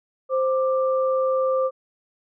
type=tone pair together; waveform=sine; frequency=523.3 / 1180.2 Hz; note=C5 / D6; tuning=0 / +8 cents; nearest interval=octave + major second; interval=1408 cents; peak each=-19 / -27 dBFS; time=0.29-1.71 s; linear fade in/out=50 ms; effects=none

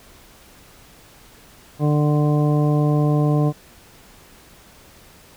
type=harmonic tone; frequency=148.8 Hz; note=D3; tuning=23 cents sharp; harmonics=1 / 2 / 3 / 4 / 5 / 7; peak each=-16 / -22 / -26 / -28 / -30 / -33 dBFS; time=1.79-3.53 s; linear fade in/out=50 ms; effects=pink hiss -48 dBFS RMS until 5.36 s

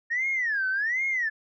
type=tone with vibrato; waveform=sine; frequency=1810 Hz; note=A6; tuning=48 cents sharp; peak=-23 dBFS; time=0.1-1.3 s; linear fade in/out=20 ms; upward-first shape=sine; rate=1.3 Hz; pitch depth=300 cents each way; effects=tanh soft clip ceiling -19 dBFS

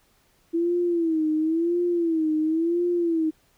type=tone with vibrato; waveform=sine; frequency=329.6 Hz; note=E4; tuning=in tune; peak=-20 dBFS; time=0.53-3.31 s; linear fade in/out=20 ms; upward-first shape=sine; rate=0.96 Hz; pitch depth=110 cents each way; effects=pink hiss -63 dBFS RMS until 3.57 s

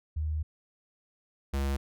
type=tone pair in turn; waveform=sine / square; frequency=77.2 / 68.78 Hz; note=D#2 / C#2; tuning=-13 / -13 cents; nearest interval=major second; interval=200 cents; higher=first; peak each=-28 dBFS; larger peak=neither; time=0.16-0.43 / 1.53-1.77 s; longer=first; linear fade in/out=10 ms; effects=none

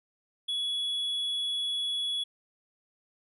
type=tone; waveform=triangle; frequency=3380 Hz; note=G#7; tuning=30 cents sharp; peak=-27 dBFS; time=0.48-2.24 s; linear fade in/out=10 ms; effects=resampled to 32000 Hz

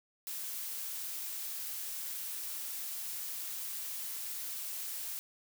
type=noise; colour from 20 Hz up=blue; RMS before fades=-40 dBFS; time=0.27-5.19 s; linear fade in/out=0 ms; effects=none

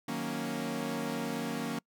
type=chord; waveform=sawtooth; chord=D# minor seventh; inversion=none; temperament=equal; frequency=155.56 / 185 / 233.1 / 277.2 Hz; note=D#3 / F#3 / A#3 / C#4; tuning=0 / 0 / 0 / 0 cents; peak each=-38 / -37 / -32 / -34 dBFS; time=0.08-1.79 s; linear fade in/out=5 ms; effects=noise-tail reverb RT60 0.1 s tail -26 dB re dry

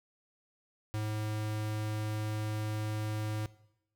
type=tone; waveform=square; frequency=107.3 Hz; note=A2; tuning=43 cents flat; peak=-33 dBFS; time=0.94-3.46 s; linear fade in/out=0 ms; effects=noise-tail reverb RT60 0.8 s tail -19 dB re dry

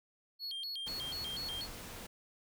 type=tone with vibrato; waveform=triangle; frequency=3729 Hz; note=A#7; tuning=in tune; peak=-37 dBFS; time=0.39-1.68 s; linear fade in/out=50 ms; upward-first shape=square; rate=4.1 Hz; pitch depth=270 cents each way
type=noise; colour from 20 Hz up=pink; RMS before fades=-47 dBFS; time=0.86-2.07 s; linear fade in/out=10 ms
effects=none

